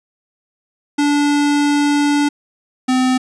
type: tone pair in turn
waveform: square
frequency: 290.1 / 256.3 Hz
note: D4 / C4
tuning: -21 / -36 cents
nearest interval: major second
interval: 215 cents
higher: first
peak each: -13 dBFS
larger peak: neither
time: 0.98-2.29 / 2.88-3.18 s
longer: first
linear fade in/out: 10 ms
effects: resampled to 22050 Hz